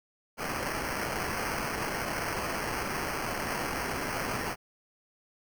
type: noise with sample-and-hold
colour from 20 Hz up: blue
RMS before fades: -33 dBFS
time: 0.37-4.56 s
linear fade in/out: 50 ms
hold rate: 3675 Hz
effects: none